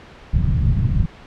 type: low-pass noise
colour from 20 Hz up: white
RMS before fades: -17 dBFS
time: 0.33-1.06 s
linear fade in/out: 5 ms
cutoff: 140 Hz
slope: 24 dB/octave
effects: pink hiss -42 dBFS RMS until 1.26 s + low-pass 3000 Hz 12 dB/octave